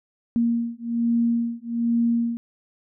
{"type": "beating tone pair", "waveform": "sine", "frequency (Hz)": [233.3, 234.5], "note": ["A#3", "A#3"], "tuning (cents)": [2, 11], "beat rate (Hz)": 1.2, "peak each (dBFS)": -23, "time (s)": [0.36, 2.37], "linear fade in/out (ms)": 0, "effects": []}